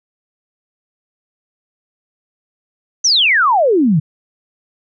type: exponential sweep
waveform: sine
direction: down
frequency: 6272 to 141.8 Hz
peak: -9 dBFS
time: 3.04-4 s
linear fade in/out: 10 ms
effects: none